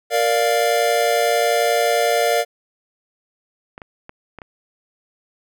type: chord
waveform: square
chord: Bb major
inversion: none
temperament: equal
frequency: 466.2 / 587.3 / 698.5 Hz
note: Bb4 / D5 / F5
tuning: 0 / 0 / 0 cents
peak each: -21 / -21 / -20 dBFS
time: 0.1-2.45 s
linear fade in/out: 50 ms
type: clicks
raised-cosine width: 0.5 ms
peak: -21 dBFS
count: 5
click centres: 3.779 / 3.818 / 4.094 / 4.387 / 4.418 s
effects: none